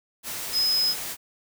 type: tone in noise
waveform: sine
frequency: 5080 Hz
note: D#8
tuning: 35 cents sharp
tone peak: -20 dBFS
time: 0.52-0.95 s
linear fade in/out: 50 ms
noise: white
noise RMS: -33 dBFS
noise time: 0.23-1.17 s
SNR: +10 dB
effects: none